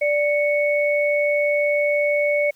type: tone pair together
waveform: sine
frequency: 586.7 / 2217 Hz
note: D5 / C#7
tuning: -2 / 0 cents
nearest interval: octave + major seventh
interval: 2302 cents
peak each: -18 / -22 dBFS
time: 0.01-2.51 s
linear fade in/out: 10 ms
effects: white hiss -58 dBFS RMS until 2.55 s